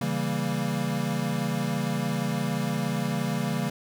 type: chord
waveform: square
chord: C# diminished seventh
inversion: none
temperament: equal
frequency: 138.59 / 164.81 / 196 / 233.1 Hz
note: C#3 / E3 / G3 / Bb3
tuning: 0 / 0 / 0 / 0 cents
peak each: -32 dBFS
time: 0.01-3.7 s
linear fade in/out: 5 ms
effects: none